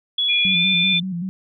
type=tone with pitch glide; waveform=sine; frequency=3381 to 3533 Hz; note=G#7 to A7; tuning=+30 to +6 cents; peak=-17 dBFS; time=0.18-1 s; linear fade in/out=5 ms; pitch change=+76 cents; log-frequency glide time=0.45-0.62 s
type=tone; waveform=sine; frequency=2413 Hz; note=D7; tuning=46 cents sharp; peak=-19 dBFS; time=0.28-0.99 s; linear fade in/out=20 ms
type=tone with vibrato; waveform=sine; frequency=180 Hz; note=F#3; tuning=47 cents flat; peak=-23 dBFS; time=0.45-1.29 s; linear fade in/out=0 ms; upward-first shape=square; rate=5.2 Hz; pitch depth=78 cents each way
effects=none